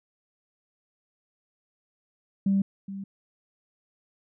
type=tone with echo; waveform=sine; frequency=196 Hz; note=G3; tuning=in tune; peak=-19 dBFS; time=2.46-2.62 s; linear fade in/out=5 ms; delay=420 ms; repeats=1; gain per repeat=-14 dB; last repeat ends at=3.04 s; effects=tanh soft clip ceiling -15 dBFS